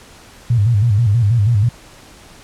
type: tone with vibrato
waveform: sine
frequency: 110 Hz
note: A2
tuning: in tune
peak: -10 dBFS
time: 0.5-1.69 s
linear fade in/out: 5 ms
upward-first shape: square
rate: 6.2 Hz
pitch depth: 140 cents each way
effects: pink hiss -42 dBFS RMS until 2.43 s + low-pass 10000 Hz 12 dB/octave